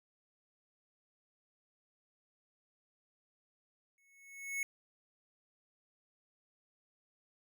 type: tone with exponential growth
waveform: square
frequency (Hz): 2200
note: C#7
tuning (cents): -14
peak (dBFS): -33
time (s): 3.98-4.63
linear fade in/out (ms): 1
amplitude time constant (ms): 140
effects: none